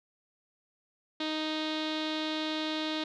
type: tone with low-pass filter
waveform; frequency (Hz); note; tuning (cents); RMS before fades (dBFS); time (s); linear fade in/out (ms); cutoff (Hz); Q
sawtooth; 311.1; D#4; 0; -33; 1.2-3.04; 5; 3800; 5.1
effects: none